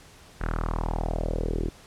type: tone with low-pass filter sweep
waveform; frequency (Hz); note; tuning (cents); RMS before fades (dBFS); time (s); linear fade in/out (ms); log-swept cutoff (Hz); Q
sawtooth; 40.12; E1; -46; -28; 0.4-1.7; 20; 1600 to 350; 3.6
effects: pink hiss -51 dBFS RMS until 1.86 s + low-pass 10000 Hz 12 dB/octave